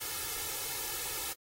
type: noise with comb filter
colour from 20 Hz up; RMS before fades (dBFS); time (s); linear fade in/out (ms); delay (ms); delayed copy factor
white; -37; 0-1.34; 20; 2.3; +0.85
effects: AAC 48 kbps